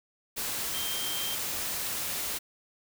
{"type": "tone in noise", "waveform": "sine", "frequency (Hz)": 3160, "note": "G7", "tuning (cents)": 13, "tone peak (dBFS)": -35, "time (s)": [0.73, 1.36], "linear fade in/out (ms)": 20, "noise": "white", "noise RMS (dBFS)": -33, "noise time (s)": [0.36, 2.39], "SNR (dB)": -5, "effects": []}